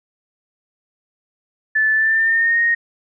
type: tone with pitch glide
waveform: sine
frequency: 1748 to 1862.7 Hz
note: A6 to A#6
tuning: -12 to -2 cents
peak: -13 dBFS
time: 1.75-2.75 s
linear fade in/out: 10 ms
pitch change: +110 cents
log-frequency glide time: 1.93-2.6 s
effects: none